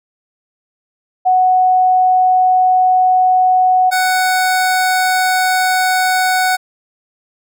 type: tone pair in turn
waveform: sine / 25% pulse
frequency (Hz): 740 / 743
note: F#5 / F#5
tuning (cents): 0 / +7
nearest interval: unison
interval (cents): 7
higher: second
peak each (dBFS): -8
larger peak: neither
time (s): 1.25-3.91 / 3.91-6.57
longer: neither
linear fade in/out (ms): 20
effects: none